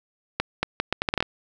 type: accelerating click train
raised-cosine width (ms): 0.3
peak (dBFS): -6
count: 10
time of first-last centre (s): 0.4-1.226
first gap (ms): 230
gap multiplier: 0.74
effects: none